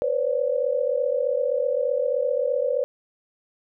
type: tone cluster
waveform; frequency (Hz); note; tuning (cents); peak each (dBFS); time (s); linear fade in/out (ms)
sine; 492.7 / 528 / 576; B4 / C5 / D5; -4 / +16 / -34; -25; 0.02-2.84; 0
effects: none